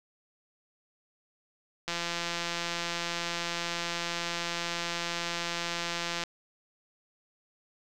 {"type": "click train", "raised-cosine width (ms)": 0.2, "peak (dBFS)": -15, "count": 746, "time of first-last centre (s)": [1.88, 6.237], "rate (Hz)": 171, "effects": []}